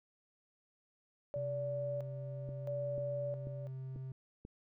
sine tone with tremolo, 578 Hz, D5, 28 cents flat, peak -36 dBFS, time 1.34-3.67 s, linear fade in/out 0 ms, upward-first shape square, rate 0.75 Hz, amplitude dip 70%
triangle tone, 131.4 Hz, C3, 8 cents sharp, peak -39 dBFS, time 1.36-4.12 s, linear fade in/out 2 ms
click train, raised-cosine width 3 ms, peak -35 dBFS, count 5, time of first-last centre 2.49-4.451 s, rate 2.04 Hz
effects none

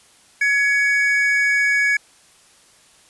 triangle tone pair together, 1680 / 2243 Hz, G#6 / C#7, +19 / +20 cents, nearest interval perfect fourth, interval 501 cents, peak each -16 dBFS, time 0.41-1.97 s, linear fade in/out 5 ms, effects white hiss -52 dBFS RMS until 3.09 s + resampled to 24000 Hz

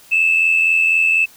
sine tone pair together, 2616 / 2700 Hz, E7 / E7, -14 / +41 cents, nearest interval minor second, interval 55 cents, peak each -11 / -20 dBFS, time 0.11-1.26 s, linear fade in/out 20 ms, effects tanh soft clip ceiling -7 dBFS + white hiss -46 dBFS RMS until 1.36 s

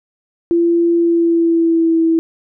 sine tone with pitch glide, 340 to 327.3 Hz, F4 to E4, -46 to -12 cents, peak -10 dBFS, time 0.51-2.19 s, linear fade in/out 0 ms, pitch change -66 cents, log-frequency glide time 0.96-2 s, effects none

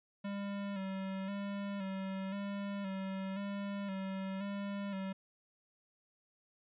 square tone with vibrato, 196 Hz, G3, in tune, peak -38 dBFS, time 0.24-5.13 s, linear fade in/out 10 ms, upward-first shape square, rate 0.96 Hz, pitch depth 38 cents each way, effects resampled to 8000 Hz

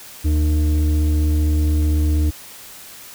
sine tone pair together, 75.65 / 302.6 Hz, D#2 / D#4, -48 / -48 cents, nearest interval 2 octaves, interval 2400 cents, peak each -12 / -21 dBFS, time 0.24-2.31 s, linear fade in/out 20 ms, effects tanh soft clip ceiling -12 dBFS + white hiss -39 dBFS RMS until 3.14 s

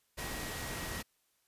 sine tone in noise, 1900 Hz, A#6, 33 cents sharp, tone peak -47 dBFS, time 0.17-1.03 s, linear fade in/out 20 ms, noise pink, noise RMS -40 dBFS, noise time 0.17-1.03 s, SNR -10 dB, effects white hiss -75 dBFS RMS until 1.47 s + resampled to 32000 Hz

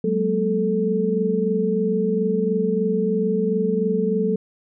sine tone cluster, 186.2 / 209.2 / 233 / 438 Hz, F#3 / G#3 / A#3 / A4, +11 / +13 / -1 / -8 cents, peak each -23 / -25 / -30 / -21 dBFS, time 0.04-4.36 s, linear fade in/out 5 ms, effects none

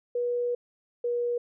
sine tone pair in turn, 484.7 / 480.5 Hz, B4 / B4, -32 / -48 cents, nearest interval unison, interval 16 cents, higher first, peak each -25 / -25 dBFS, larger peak neither, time 0.15-0.55 / 1.04-1.38 s, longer first, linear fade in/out 5 ms, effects none

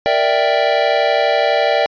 square chord, E half-diminished seventh, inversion second, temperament equal, 466.2 / 587.3 / 659.3 / 784 Hz, Bb4 / D5 / E5 / G5, 0 / 0 / 0 / 0 cents, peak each -22 / -17 / -19 / -19 dBFS, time 0.06-1.86 s, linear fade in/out 0 ms, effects resampled to 11025 Hz

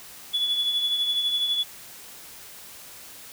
sine tone with tremolo, 3421 Hz, A7, 49 cents flat, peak -18 dBFS, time 0.33-1.64 s, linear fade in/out 20 ms, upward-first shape triangle, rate 12 Hz, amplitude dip 60%, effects tanh soft clip ceiling -18 dBFS + white hiss -44 dBFS RMS until 3.32 s

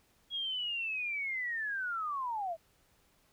sine linear sweep, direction down, 3322 to 629 Hz, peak -33 dBFS, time 0.3-2.57 s, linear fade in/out 50 ms, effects pink hiss -69 dBFS RMS until 3.32 s

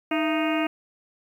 harmonic tone with a mistuned harmonic, 311.1 Hz, D#4, in tune, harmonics 1 / 2 / 3 / 4 / 5 / 6 / 7 / 8 / 9, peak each -24 / -28 / -35 / -33 / -37 / -38 / -35 / -34 / -35 dBFS, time 0.11-0.67 s, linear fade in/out 5 ms, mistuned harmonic 2, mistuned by +120 cents, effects 9-bit

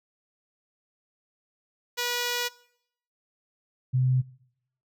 5% pulse / sine tone pair in turn, 485.1 / 128.49 Hz, B4 / C3, -31 / -31 cents, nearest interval octave + major seventh, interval 2300 cents, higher first, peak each -15 / -20 dBFS, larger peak first, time 1.97-2.49 / 3.93-4.22 s, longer first, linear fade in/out 20 ms, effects noise-tail reverb RT60 0.7 s tail -21 dB re dry

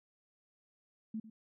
sine tone with echo, 220 Hz, A3, in tune, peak -36 dBFS, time 1.14-1.2 s, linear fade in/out 5 ms, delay 100 ms, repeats 1, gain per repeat -14 dB, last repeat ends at 1.3 s, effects none

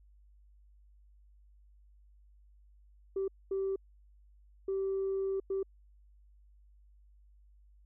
sine tone bursts at uneven times, 387.3 Hz, G4, 21 cents flat, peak -29 dBFS, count 4, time 3.16-3.28 / 3.51-3.76 / 4.68-5.4 / 5.5-5.63 s, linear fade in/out 5 ms, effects tanh soft clip ceiling -27 dBFS + added 50 Hz sine -58 dBFS peak until 7.85 s

